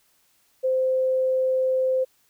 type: tone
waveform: sine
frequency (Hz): 519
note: C5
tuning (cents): -14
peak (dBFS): -19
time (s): 0.63-2.05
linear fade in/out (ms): 20
effects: white hiss -64 dBFS RMS until 2.29 s